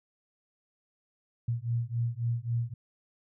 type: beating tone pair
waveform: sine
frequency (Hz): 116 / 119.7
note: A#2 / A#2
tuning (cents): -8 / +46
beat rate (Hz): 3.7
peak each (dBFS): -31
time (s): 1.48-2.74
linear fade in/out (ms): 5
effects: none